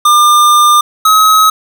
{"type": "tone pair in turn", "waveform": "square", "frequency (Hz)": [1200, 1276.9], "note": ["D6", "D#6"], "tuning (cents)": [37, 44], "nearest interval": "minor second", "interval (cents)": 107, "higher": "second", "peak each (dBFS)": -5, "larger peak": "neither", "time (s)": [[0.05, 0.81], [1.05, 1.5]], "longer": "first", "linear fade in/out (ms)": 5, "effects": []}